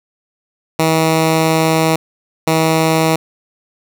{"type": "tone bursts at uneven times", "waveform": "10% pulse", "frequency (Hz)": 160.5, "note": "E3", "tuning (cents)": -46, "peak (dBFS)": -3, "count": 2, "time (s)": [[0.79, 1.96], [2.47, 3.16]], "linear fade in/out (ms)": 5, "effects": []}